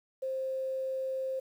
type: tone with quantisation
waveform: sine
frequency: 527 Hz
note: C5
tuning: 12 cents sharp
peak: -31 dBFS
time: 0.22-1.4 s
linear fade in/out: 10 ms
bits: 10
effects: none